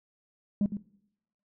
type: tone with echo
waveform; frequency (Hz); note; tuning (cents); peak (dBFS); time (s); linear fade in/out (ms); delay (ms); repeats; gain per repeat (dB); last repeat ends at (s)
sine; 204.1; G#3; -30; -20; 0.61-0.66; 2; 110; 1; -10; 0.77
effects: noise-tail reverb RT60 0.8 s tail -21 dB re dry + tanh soft clip ceiling -21 dBFS